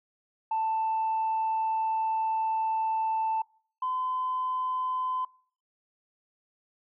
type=tone pair in turn; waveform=sine; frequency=885 / 1020.9 Hz; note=A5 / C6; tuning=+10 / -43 cents; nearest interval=major second; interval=247 cents; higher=second; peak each=-24 / -26 dBFS; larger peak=first; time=0.51-3.42 / 3.82-5.25 s; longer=first; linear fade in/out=5 ms; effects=noise-tail reverb RT60 0.5 s tail -25 dB re dry + tanh soft clip ceiling -22 dBFS